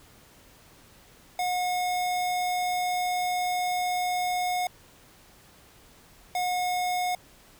square tone pair in turn, 724 / 724 Hz, F#5 / F#5, -38 / -38 cents, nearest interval unison, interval 0 cents, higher neither, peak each -26 dBFS, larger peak neither, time 1.39-4.67 / 6.35-7.15 s, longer first, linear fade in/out 2 ms, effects pink hiss -55 dBFS RMS until 7.59 s

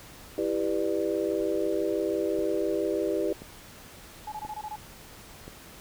sine chord, E minor seventh, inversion none, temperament just, 329.6 / 395.6 / 494.4 / 593.3 Hz, E4 / G4 / B4 / D5, 0 / +16 / +2 / +18 cents, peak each -30 / -29 / -32 / -32 dBFS, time 0.38-3.33 s, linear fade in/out 2 ms
click train, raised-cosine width 2 ms, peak -28 dBFS, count 4, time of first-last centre 2.39-5.48 s, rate 0.971 Hz
sine tone bursts, 851 Hz, G#5, 42 cents sharp, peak -33 dBFS, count 7, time 4.27-4.759 s, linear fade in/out 5 ms, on 51 ms, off 22 ms
effects pink hiss -48 dBFS RMS until 5.8 s

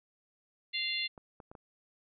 harmonic tone, 695 Hz, F5, 9 cents flat, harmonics 3 / 4 / 5 / 6, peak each -37 / -37 / -37 / -37 dBFS, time 0.73-1.08 s, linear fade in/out 20 ms
clicks, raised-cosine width 1 ms, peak -35 dBFS, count 4, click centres 1.178 / 1.402 / 1.515 / 1.552 s
effects none

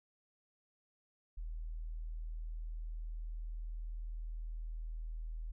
sine tone, 40.07 Hz, E1, 48 cents flat, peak -39 dBFS, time 1.37-5.52 s, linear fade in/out 10 ms, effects none

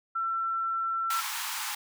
sine tone, 1345 Hz, E6, 34 cents sharp, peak -27 dBFS, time 0.15-1.21 s, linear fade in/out 10 ms
pink high-pass noise, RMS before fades -34 dBFS, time 1.1-1.75 s, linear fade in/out 5 ms, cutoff 820 Hz, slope 96 dB/octave
effects none

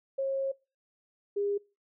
sine tone pair in turn, 541 / 405.3 Hz, C#5 / G#4, -42 / -42 cents, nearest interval perfect fourth, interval 500 cents, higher first, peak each -27 dBFS, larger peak neither, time 0.18-0.52 / 1.36-1.58 s, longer first, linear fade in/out 10 ms, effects noise-tail reverb RT60 0.3 s tail -24 dB re dry

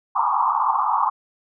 white band-pass noise, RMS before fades -20 dBFS, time 0.15-1.1 s, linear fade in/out 10 ms, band 800 to 1200 Hz, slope 96 dB/octave, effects none

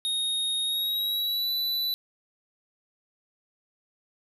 square tone with pitch glide, 3729 to 3974 Hz, A#7 to B7, 0 to +10 cents, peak -26 dBFS, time 0.05-1.94 s, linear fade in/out 0 ms, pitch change +110 cents, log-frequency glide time 0.63-1.51 s, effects 10-bit

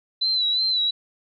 sine tone with vibrato, 4000 Hz, B7, 21 cents sharp, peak -19 dBFS, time 0.21-0.91 s, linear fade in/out 10 ms, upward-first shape sine, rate 2.8 Hz, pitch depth 60 cents each way, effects none

